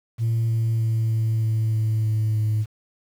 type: tone with pitch steps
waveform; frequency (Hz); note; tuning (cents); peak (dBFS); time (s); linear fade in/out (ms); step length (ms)
sine; 114.3 / 113.38 / 112.47 / 111.56 / 110.66 / 109.77 / 108.89 / 108.01; A#2 / A#2 / A2 / A2 / A2 / A2 / A2 / A2; -34 / -48 / +38 / +24 / +10 / -4 / -18 / -32; -17; 0.18-2.66; 50; 310
effects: tanh soft clip ceiling -17 dBFS + 8-bit